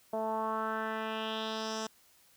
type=tone with low-pass filter sweep; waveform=10% pulse; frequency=220 Hz; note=A3; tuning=in tune; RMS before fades=-35 dBFS; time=0.13-1.87 s; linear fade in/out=5 ms; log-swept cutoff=690 to 6700 Hz; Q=3; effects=white hiss -64 dBFS RMS until 2.36 s